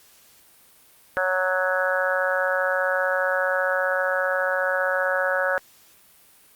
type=harmonic tone; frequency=185 Hz; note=F#3; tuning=in tune; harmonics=3 / 4 / 5 / 6 / 7 / 8 / 9; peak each=-24 / -32 / -32 / -36 / -30 / -25 / -27 dBFS; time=1.17-5.58 s; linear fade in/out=0 ms; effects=white hiss -54 dBFS RMS until 6.55 s + Opus 48 kbps